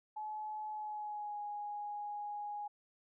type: tone with pitch glide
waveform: sine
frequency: 855 to 828.3 Hz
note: A5 to G#5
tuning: -50 to -5 cents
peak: -39 dBFS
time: 0.16-2.68 s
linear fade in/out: 10 ms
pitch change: -55 cents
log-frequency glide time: 0.7-1.4 s
effects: none